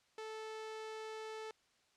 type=tone; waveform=sawtooth; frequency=437.9 Hz; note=A4; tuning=8 cents flat; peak=-40 dBFS; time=0.18-1.51 s; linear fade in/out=2 ms; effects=white hiss -73 dBFS RMS until 1.96 s + low-pass 6000 Hz 12 dB/octave